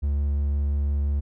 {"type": "tone with vibrato", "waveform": "triangle", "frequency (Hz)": 71.5, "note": "D2", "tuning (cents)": -46, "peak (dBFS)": -19, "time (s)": [0.02, 1.21], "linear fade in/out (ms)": 20, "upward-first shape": "sine", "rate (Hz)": 5.8, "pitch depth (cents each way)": 8, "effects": []}